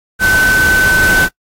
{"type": "tone in noise", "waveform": "sine", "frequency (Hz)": 1520, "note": "F#6", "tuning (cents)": 46, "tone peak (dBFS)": -8, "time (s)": [0.19, 1.29], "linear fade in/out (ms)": 50, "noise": "pink", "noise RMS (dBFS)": -17, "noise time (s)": [0.19, 1.29], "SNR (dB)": 6, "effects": ["noise-tail reverb RT60 0.1 s tail -22 dB re dry", "AAC 48 kbps"]}